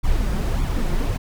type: noise with flanger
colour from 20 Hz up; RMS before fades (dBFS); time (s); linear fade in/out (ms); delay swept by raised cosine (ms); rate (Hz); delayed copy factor
brown; -20; 0.03-1.18; 20; 0.87 to 5.67; 1.7; +0.65
effects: none